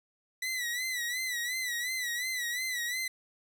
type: tone with vibrato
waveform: sawtooth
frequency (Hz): 1975.5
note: B6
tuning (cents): 0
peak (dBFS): -28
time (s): 0.42-3.08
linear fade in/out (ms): 5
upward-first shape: sine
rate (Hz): 2.8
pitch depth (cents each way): 83
effects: none